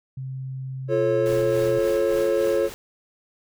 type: tone with pitch glide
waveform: sine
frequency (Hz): 131.8 to 125.2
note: C3 to B2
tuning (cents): +13 to +24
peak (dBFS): -29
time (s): 0.17-1.79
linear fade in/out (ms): 5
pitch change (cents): -89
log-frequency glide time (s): 0.94-1.11
type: chord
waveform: triangle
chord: F augmented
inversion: none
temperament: just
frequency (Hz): 349.2 / 436.5 / 545.7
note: F4 / A4 / C#5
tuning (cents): 0 / -14 / -27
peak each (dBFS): -23 / -21 / -20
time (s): 0.88-2.7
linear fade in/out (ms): 50
type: noise with tremolo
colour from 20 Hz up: pink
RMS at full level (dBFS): -37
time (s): 1.26-2.74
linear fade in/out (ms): 0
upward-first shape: sine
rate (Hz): 3.5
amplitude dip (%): 50
effects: none